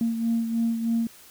sine beating tone pair, 229.1 / 232.3 Hz, A#3 / A#3, -30 / -6 cents, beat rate 3.2 Hz, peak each -22 / -30 dBFS, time 0.01-1.07 s, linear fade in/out 2 ms, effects tanh soft clip ceiling -16 dBFS + white hiss -50 dBFS RMS until 1.3 s

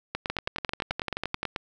two click trains, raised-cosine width 0.3 ms, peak -13 / -13 dBFS, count 14 / 14, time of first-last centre 0.3-1.43 / 0.15-1.562 s, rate 11.5 / 9.21 Hz, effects none

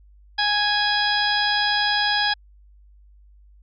harmonic tone with a mistuned harmonic, 830 Hz, G#5, 1 cent flat, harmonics 1 / 2 / 3 / 4 / 5 / 6, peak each -24 / -23 / -33 / -26 / -29 / -25 dBFS, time 0.38-2.34 s, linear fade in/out 10 ms, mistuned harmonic 5, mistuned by -62 cents, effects added 50 Hz sine -48 dBFS peak until 3.62 s

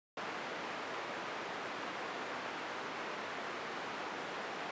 white band-pass noise, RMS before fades -42 dBFS, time 0.17-4.71 s, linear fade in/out 2 ms, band 240 to 1600 Hz, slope 12 dB/octave, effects resampled to 16000 Hz

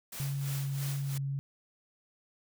white noise with tremolo, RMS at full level -41 dBFS, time 0.12-1.18 s, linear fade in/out 5 ms, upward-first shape sine, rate 3 Hz, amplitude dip 70%
sine tone with vibrato, 138.59 Hz, C#3, in tune, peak -31 dBFS, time 0.2-1.39 s, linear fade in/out 0 ms, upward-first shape sine, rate 1.7 Hz, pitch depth 9 cents each way
effects none

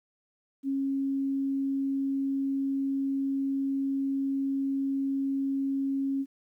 sine tone, 272.9 Hz, C#4, 27 cents flat, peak -26 dBFS, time 0.63-6.26 s, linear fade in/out 50 ms, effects 11-bit

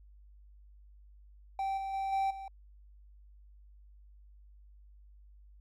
triangle tone with level steps, 778 Hz, G5, 13 cents flat, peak -29 / -33 / -30 / -26 / -39 dBFS, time 1.59-2.48 s, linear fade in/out 2 ms, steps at 1.77 / 1.93 / 2.12 / 2.3 s, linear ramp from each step 10 ms, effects added 50 Hz sine -54 dBFS peak until 5.6 s

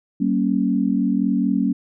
sine chord, G diminished, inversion none, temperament equal with one note detuned, 191.96 / 233.1 / 277.2 Hz, G3 / Bb3 / Db4, -36 / 0 / 0 cents, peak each -21 dBFS, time 0.2-1.73 s, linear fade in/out 10 ms, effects none

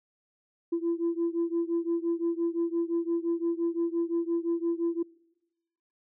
sine beating tone pair, 335.3 / 341.1 Hz, E4 / F4, +30 / -41 cents, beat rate 5.8 Hz, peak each -27 / -29 dBFS, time 0.72-5.03 s, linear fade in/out 10 ms, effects noise-tail reverb RT60 1.0 s tail -25 dB re dry + tanh soft clip ceiling -21 dBFS

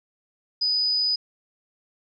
sine tone, 4978 Hz, D#8, in tune, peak -20 dBFS, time 0.61-1.16 s, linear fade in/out 10 ms, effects none

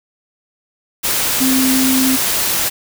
sine tone in noise, 261.6 Hz, C4, in tune, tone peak -13 dBFS, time 1.4-2.17 s, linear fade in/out 20 ms, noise white, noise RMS -17 dBFS, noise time 1.03-2.7 s, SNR +1 dB, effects none

